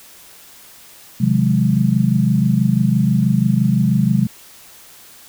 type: chord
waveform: sine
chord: Ab dominant seventh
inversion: first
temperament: equal with one note detuned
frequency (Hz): 130.81 / 155.56 / 181.61 / 207.7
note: C3 / Eb3 / Gb3 / Ab3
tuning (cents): 0 / 0 / -32 / 0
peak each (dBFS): -17 / -22 / -17 / -17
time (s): 1.2-4.27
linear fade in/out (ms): 10
effects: white hiss -43 dBFS RMS until 5.28 s